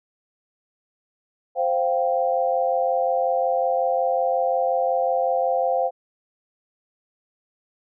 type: chord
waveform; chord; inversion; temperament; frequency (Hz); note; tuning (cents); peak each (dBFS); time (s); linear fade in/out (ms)
sine; C suspended fourth; none; equal; 523.3 / 698.5 / 784; C5 / F5 / G5; 0 / 0 / 0; -22 / -23 / -25; 1.55-5.91; 50
effects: none